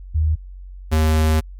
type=tone pair in turn; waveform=sine / square; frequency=77.78 / 78.37 Hz; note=D#2 / D#2; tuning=0 / +13 cents; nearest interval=unison; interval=13 cents; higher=second; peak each=-14 dBFS; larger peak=neither; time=0.14-0.36 / 0.91-1.41 s; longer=second; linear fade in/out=20 ms; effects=added 46 Hz sine -33 dBFS peak until 1.59 s + MP3 96 kbps